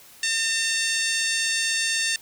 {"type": "harmonic tone", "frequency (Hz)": 904, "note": "A5", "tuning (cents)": 47, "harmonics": [2, 3, 4, 5, 6, 7, 8, 9, 10], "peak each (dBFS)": [-27, -29, -30, -31, -32, -32, -33, -34, -34], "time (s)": [0.23, 2.16], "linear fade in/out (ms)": 2, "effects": ["white hiss -49 dBFS RMS until 2.21 s"]}